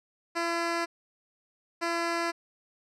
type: tone pair in turn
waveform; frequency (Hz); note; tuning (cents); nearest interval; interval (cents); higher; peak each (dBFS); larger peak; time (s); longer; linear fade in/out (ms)
10% pulse; 338.2 / 338.2; E4 / E4; +44 / +44; unison; 0; neither; -19; neither; 0.35-0.86 / 1.81-2.32; neither; 20
effects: low-pass 7000 Hz 12 dB/octave